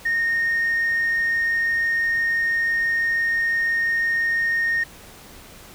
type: tone with frequency modulation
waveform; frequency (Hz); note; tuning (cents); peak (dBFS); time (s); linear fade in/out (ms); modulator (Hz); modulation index
sine; 1846; A#6; -17; -17; 0.05-4.84; 10; 25.9; 0.35
effects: tanh soft clip ceiling -16 dBFS + pink hiss -44 dBFS RMS until 5.74 s